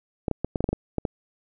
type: clicks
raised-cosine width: 2 ms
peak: -11 dBFS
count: 10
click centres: 0.282 / 0.313 / 0.446 / 0.558 / 0.606 / 0.642 / 0.69 / 0.73 / 0.983 / 1.052 s
effects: none